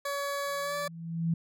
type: tone with pitch glide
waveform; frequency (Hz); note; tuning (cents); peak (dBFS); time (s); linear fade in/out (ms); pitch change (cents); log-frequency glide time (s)
20% pulse; 565 to 577.9; C#5 to D5; +33 to -28; -26; 0.05-0.88; 5; +39; 0.62-0.75
type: tone with exponential growth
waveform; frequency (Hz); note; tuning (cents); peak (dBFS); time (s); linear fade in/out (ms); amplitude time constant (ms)
sine; 166; E3; +12; -23; 0.46-1.34; 5; 190
effects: none